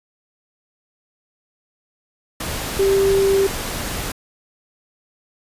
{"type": "tone in noise", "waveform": "sine", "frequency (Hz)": 391.2, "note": "G4", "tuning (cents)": -4, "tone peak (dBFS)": -13, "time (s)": [2.79, 3.47], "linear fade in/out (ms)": 5, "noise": "pink", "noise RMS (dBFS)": -26, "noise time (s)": [2.4, 4.12], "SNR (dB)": 10, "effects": ["resampled to 32000 Hz"]}